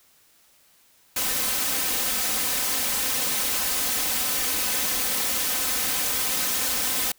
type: noise with comb filter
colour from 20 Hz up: white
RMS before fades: -25 dBFS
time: 1.16-7.12 s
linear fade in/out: 5 ms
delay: 3.9 ms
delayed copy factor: +0.7
effects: white hiss -59 dBFS RMS until 7.18 s